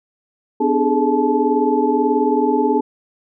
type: tone cluster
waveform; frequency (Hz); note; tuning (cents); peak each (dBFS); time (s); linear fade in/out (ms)
sine; 253.8 / 296.1 / 410.7 / 429.2 / 868; B3 / D4 / G#4 / A4 / A5; +47 / +14 / -19 / -43 / -24; -20; 0.6-2.81; 10
effects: none